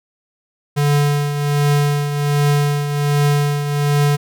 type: tone with tremolo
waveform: square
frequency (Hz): 145.1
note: D3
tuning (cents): -21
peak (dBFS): -12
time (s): 0.76-4.17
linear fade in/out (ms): 20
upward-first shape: triangle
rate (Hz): 1.3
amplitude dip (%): 60
effects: none